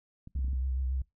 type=clicks; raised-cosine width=5 ms; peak=-33 dBFS; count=6; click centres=0.274 / 0.36 / 0.39 / 0.446 / 0.482 / 0.532 s
type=tone with vibrato; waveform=sine; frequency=65 Hz; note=C2; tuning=11 cents flat; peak=-28 dBFS; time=0.35-1.02 s; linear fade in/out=5 ms; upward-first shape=triangle; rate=7.2 Hz; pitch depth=55 cents each way
effects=noise-tail reverb RT60 0.2 s tail -24 dB re dry